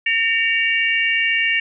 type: tone cluster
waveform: sine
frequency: 1828 / 2272 / 2782 Hz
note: A#6 / C#7 / F7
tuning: -34 / +42 / -7 cents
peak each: -20 dBFS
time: 0.06-1.6 s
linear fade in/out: 5 ms
effects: none